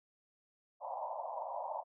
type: band-pass noise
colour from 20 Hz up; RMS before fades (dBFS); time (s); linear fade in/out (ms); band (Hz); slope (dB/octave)
white; -41; 0.8-1.84; 50; 560 to 1000; 96
effects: none